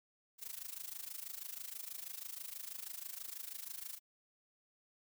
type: noise with amplitude modulation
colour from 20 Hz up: blue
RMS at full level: -43 dBFS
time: 0.38-4 s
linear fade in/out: 50 ms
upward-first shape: sine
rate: 26.2 Hz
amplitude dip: 85%
effects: none